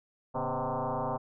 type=tone with frequency modulation; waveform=sine; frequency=142.9 Hz; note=D3; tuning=47 cents flat; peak=-29 dBFS; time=0.34-1.18 s; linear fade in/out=20 ms; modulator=129 Hz; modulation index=7.6; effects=none